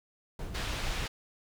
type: noise with tremolo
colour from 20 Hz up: brown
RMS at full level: -34 dBFS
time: 0.39-1.06 s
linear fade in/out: 2 ms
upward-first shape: sine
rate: 6.5 Hz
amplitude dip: 40%
type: band-pass noise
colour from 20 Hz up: white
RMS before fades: -39 dBFS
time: 0.54-1.08 s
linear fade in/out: 10 ms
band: 420 to 3600 Hz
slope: 12 dB/octave
effects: none